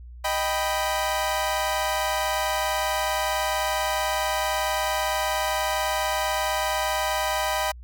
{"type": "chord", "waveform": "sawtooth", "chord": "Eb augmented", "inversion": "none", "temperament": "equal", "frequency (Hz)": [622.3, 784, 987.8], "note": ["Eb5", "G5", "B5"], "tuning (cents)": [0, 0, 0], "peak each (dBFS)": -24, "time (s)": [0.24, 7.72], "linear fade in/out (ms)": 10, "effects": ["added 60 Hz sine -39 dBFS peak until 7.83 s"]}